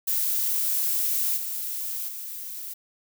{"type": "noise with level steps", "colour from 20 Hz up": "violet", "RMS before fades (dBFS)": [-25, -31, -36], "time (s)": [0.07, 2.74], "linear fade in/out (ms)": 10, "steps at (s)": [1.36, 2.07], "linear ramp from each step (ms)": 20, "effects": []}